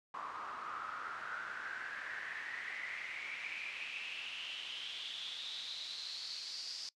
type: noise with band-pass filter sweep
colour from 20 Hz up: pink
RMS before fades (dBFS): -44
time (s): 0.14-6.89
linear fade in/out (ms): 2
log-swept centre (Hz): 1100 to 5000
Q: 7.1
effects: noise-tail reverb RT60 0.1 s tail -22 dB re dry + low-pass 8000 Hz 12 dB/octave